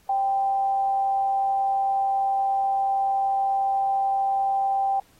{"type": "tone with amplitude modulation", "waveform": "sine", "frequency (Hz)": 784, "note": "G5", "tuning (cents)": 0, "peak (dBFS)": -19, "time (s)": [0.09, 5], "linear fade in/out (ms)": 5, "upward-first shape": "sine", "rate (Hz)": 241, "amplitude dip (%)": 25, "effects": ["pink hiss -59 dBFS RMS until 5.19 s", "AAC 48 kbps"]}